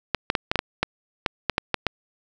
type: clicks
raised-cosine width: 0.3 ms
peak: -4 dBFS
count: 12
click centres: 0.147 / 0.301 / 0.352 / 0.515 / 0.557 / 0.591 / 0.83 / 1.262 / 1.497 / 1.581 / 1.743 / 1.867 s
effects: none